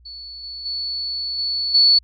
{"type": "tone with level steps", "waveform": "sine", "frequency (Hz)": 4435, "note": "C#8", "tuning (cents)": 0, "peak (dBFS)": [-33, -30, -23, -20, -10], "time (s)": [0.05, 1.99], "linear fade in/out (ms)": 10, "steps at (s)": [0.43, 0.65, 1.38, 1.74], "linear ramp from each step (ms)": 10, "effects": ["added 60 Hz sine -48 dBFS peak until 2.03 s"]}